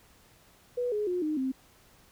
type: tone with pitch steps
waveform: sine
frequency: 490.3 / 419.5 / 358.9 / 307.1 / 262.7 Hz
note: B4 / G#4 / F4 / D#4 / C4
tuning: -13 / +17 / +47 / -23 / +7 cents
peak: -27 dBFS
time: 0.77-1.52 s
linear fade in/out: 10 ms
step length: 150 ms
effects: pink hiss -60 dBFS RMS until 2.11 s